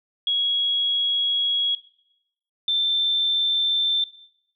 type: tone pair in turn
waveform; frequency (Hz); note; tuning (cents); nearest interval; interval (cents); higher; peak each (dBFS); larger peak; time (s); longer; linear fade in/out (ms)
sine; 3322 / 3557; G#7 / A7; 0 / +18; minor second; 118; second; -19; neither; 0.27-1.75 / 2.68-4.04; first; 2
effects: noise-tail reverb RT60 0.8 s tail -17 dB re dry